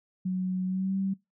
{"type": "tone with pitch glide", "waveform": "sine", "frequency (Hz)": [185, 193.3], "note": ["F#3", "G3"], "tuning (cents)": [0, -24], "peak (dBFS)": -26, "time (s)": [0.25, 1.14], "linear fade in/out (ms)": 10, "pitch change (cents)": 76, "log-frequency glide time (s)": [0.66, 0.95], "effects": ["noise-tail reverb RT60 0.2 s tail -22 dB re dry"]}